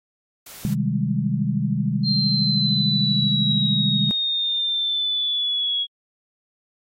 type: noise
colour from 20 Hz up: white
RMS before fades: -40 dBFS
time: 0.46-0.74 s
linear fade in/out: 5 ms
type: chord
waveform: sine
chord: Ab major seventh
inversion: first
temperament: just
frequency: 129.78 / 155.74 / 194.67 / 207.7 Hz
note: C3 / Eb3 / G3 / Ab3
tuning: -14 / +2 / -12 / 0 cents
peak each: -25 dBFS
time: 0.65-4.11 s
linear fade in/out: 0 ms
type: linear sweep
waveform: sine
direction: down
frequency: 4186 to 3322 Hz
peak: -20 dBFS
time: 2.03-5.87 s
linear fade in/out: 50 ms
effects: AAC 48 kbps